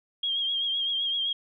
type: tone with vibrato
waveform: sine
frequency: 3241 Hz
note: G#7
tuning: 43 cents flat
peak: -25 dBFS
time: 0.23-1.33 s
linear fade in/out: 5 ms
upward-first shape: triangle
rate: 7.8 Hz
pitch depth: 55 cents each way
effects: none